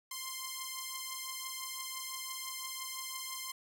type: beating tone pair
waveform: 5% pulse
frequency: 1046.5 / 1052.4 Hz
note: C6 / C6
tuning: 0 / +10 cents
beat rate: 5.9 Hz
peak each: -29 / -32 dBFS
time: 0.11-3.52 s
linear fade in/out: 5 ms
effects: none